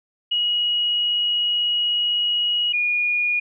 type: tone pair in turn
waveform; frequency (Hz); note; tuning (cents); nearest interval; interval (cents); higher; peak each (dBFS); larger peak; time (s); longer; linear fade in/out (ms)
sine; 2901 / 2440; F#7 / D#7; -35 / -34; minor third; 299; first; -18; neither; 0.31-2.73 / 2.73-3.4; first; 10
effects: none